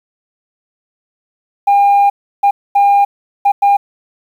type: tone bursts at uneven times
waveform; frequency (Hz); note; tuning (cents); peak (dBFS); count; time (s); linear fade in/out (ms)
sine; 805; G5; +46; -4; 5; 1.67-2.1 / 2.43-2.51 / 2.75-3.05 / 3.45-3.52 / 3.62-3.77; 10
effects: tanh soft clip ceiling -5 dBFS + 7-bit